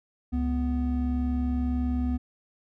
triangle tone pair together, 69.5 / 247.7 Hz, C#2 / B3, +5 / +5 cents, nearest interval octave + minor seventh, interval 2200 cents, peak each -25 dBFS, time 0.32-2.18 s, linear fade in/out 20 ms, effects none

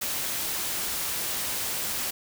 white noise, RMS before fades -30 dBFS, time 0.01-2.11 s, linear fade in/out 10 ms, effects none

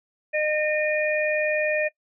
harmonic tone, 610 Hz, D#5, 34 cents flat, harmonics 1 / 3 / 4, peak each -23 / -28 / -26 dBFS, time 0.33-1.89 s, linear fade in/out 20 ms, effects noise-tail reverb RT60 0.1 s tail -20 dB re dry

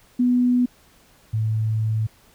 sine tone pair in turn, 246.9 / 109.78 Hz, B3 / A2, 0 / -3 cents, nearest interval octave + major second, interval 1403 cents, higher first, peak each -15 / -19 dBFS, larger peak first, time 0.19-0.66 / 1.33-2.07 s, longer second, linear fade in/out 10 ms, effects pink hiss -55 dBFS RMS until 2.34 s

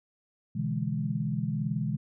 sine chord, E dominant seventh, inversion second, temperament equal with one note detuned, 125.41 / 146.83 / 164.81 / 207.7 Hz, B2 / D3 / E3 / G#3, +27 / 0 / 0 / 0 cents, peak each -33 dBFS, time 0.55-1.97 s, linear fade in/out 10 ms, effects none

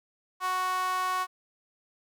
sawtooth tone with high-pass filter, 370 Hz, F#4, in tune, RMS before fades -29 dBFS, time 0.4-1.27 s, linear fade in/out 50 ms, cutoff 1000 Hz, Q 8.5, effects none

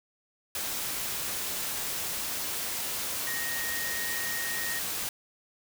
sine tone in noise, 1864.7 Hz, A#6, in tune, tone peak -34 dBFS, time 3.27-4.79 s, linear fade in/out 2 ms, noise white, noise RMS -33 dBFS, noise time 0.55-5.09 s, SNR -4 dB, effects none

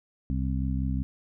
harmonic tone, 65.41 Hz, C2, in tune, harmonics 1 / 2 / 3 / 4, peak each -28 / -31 / -33 / -34 dBFS, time 0.3-1.03 s, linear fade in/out 0 ms, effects none

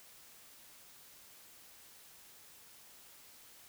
silence, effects white hiss -58 dBFS RMS until 3.68 s

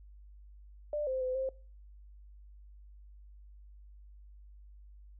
sine tone with pitch steps, 594 / 521 / 511 / 528 Hz, D5 / C5 / C5 / C5, +20 / -7 / -41 / +16 cents, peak -31 dBFS, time 0.93-1.49 s, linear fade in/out 2 ms, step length 140 ms, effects noise-tail reverb RT60 0.4 s tail -23 dB re dry + added 50 Hz sine -51 dBFS peak until 5.19 s

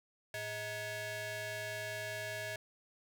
sawtooth ring-modulated tone, 525 Hz, C5, 6 cents sharp, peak -32 dBFS, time 0.34-2.56 s, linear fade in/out 2 ms, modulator 1160 Hz, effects none

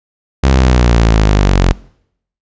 sawtooth linear sweep, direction down, 67.7 to 43.65 Hz, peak -3 dBFS, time 0.43-1.73 s, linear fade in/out 10 ms, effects noise-tail reverb RT60 0.7 s tail -23 dB re dry + resampled to 16000 Hz

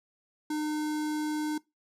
square tone with notch filter, 304.1 Hz, D#4, 40 cents flat, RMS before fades -31 dBFS, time 0.5-1.58 s, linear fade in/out 5 ms, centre 2600 Hz, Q 1.6, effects noise-tail reverb RT60 0.2 s tail -21 dB re dry + low-pass 12000 Hz 12 dB/octave

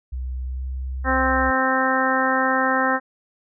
sine tone with pitch glide, 63.6 to 64.9 Hz, C2 to C2, -48 to -13 cents, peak -25 dBFS, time 0.12-1.51 s, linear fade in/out 10 ms, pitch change +35 cents, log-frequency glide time 0.45-0.64 s
harmonic tone, 261.6 Hz, C4, in tune, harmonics 1 / 2 / 3 / 4 / 5 / 6 / 7, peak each -25 / -25 / -25 / -25 / -25 / -25 / -25 dBFS, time 1.04-3 s, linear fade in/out 50 ms
effects none

